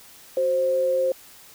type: tone pair together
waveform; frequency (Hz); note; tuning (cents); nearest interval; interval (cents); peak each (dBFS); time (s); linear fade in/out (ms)
sine; 371.4 / 526; F#4 / C5; +7 / +9; tritone; 602; -31 / -19; 0.37-1.12; 2
effects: white hiss -48 dBFS RMS until 1.54 s